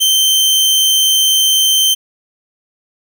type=tone; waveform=sawtooth; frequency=3112 Hz; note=G7; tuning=13 cents flat; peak=-6 dBFS; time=0-1.95 s; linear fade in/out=20 ms; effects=none